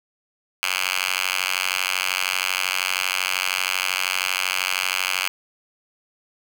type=tone with high-pass filter; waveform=5% pulse; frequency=92.8 Hz; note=F#2; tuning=6 cents sharp; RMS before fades=-24 dBFS; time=0.63-5.28 s; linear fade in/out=0 ms; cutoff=2000 Hz; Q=2.3; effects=none